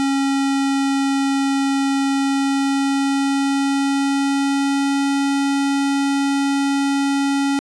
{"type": "tone with pitch glide", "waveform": "square", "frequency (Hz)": [274.3, 278], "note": ["C#4", "C#4"], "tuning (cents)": [-18, 5], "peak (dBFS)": -17, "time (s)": [0, 7.59], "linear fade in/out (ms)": 0, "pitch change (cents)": 23, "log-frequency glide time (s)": [2.1, 5.03], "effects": ["resampled to 22050 Hz"]}